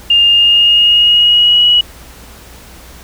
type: tone with pitch glide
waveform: sine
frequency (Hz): 2814 to 2920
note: F7 to F#7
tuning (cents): +12 to -24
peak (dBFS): -5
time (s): 0.1-1.81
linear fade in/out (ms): 5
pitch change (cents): +64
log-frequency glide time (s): 0.25-1.66
effects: added 60 Hz sine -38 dBFS peak until 3.03 s + pink hiss -37 dBFS RMS until 3.03 s